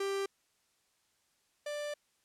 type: tone pair in turn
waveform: 45% pulse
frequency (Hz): 393.5 / 589.6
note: G4 / D5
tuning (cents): +7 / +7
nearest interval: perfect fifth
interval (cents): 700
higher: second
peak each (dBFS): -32 / -36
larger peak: first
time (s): 0-0.26 / 1.66-1.94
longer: second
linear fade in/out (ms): 5
effects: white hiss -74 dBFS RMS until 2.24 s + low-pass 10000 Hz 12 dB/octave